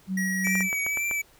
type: tone with tremolo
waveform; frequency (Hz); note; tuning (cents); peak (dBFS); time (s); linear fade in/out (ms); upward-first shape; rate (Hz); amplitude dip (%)
sine; 188.7; F#3; +34; -25; 0.07-0.7; 50; sine; 2.7; 30
type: tone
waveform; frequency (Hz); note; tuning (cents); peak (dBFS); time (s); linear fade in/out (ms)
square; 1907; A#6; +39; -28; 0.17-0.63; 5
type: tone with vibrato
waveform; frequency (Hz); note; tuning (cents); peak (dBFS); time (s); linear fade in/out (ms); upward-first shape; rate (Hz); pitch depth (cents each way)
square; 2302; D7; -35; -26; 0.44-1.22; 10; triangle; 2; 42
type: clicks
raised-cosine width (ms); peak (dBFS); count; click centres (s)
0.5; -19; 7; 0.471 / 0.554 / 0.607 / 0.729 / 0.865 / 0.973 / 1.112
effects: pink hiss -57 dBFS RMS until 1.39 s